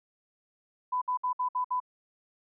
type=tone bursts; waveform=sine; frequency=1000 Hz; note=B5; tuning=21 cents sharp; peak=-26 dBFS; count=6; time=0.92-1.802 s; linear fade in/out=10 ms; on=97 ms; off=60 ms; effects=none